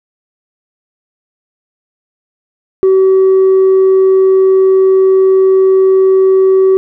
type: tone with tanh clipping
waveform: triangle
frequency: 380.7 Hz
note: F#4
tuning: 49 cents sharp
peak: -5 dBFS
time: 2.83-6.77 s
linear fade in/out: 0 ms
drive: 6 dB
effects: none